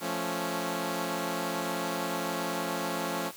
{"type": "chord", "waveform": "10% pulse", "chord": "F augmented", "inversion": "none", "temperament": "equal", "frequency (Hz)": [174.61, 220, 277.2], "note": ["F3", "A3", "C#4"], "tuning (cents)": [0, 0, 0], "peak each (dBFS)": [-26, -28, -26], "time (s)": [0, 3.32], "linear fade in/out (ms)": 50, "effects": ["white hiss -48 dBFS RMS until 3.36 s"]}